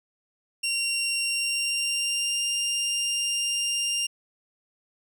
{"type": "tone with pitch glide", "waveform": "20% pulse", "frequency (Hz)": [2758, 2797], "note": ["F7", "F7"], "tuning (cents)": [-22, 2], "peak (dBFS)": -19, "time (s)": [0.63, 4.07], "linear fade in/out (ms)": 10, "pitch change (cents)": 24, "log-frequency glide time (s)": [1.22, 2.41], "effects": []}